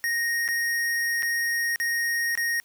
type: tone with dropouts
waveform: square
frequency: 1864.7 Hz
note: A#6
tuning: in tune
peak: -24 dBFS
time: 0.04-2.6 s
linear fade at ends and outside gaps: 0 ms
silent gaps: 0.479-0.487 / 1.224-1.23 / 1.759-1.8 / 2.353-2.375 s
effects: white hiss -61 dBFS RMS until 2.64 s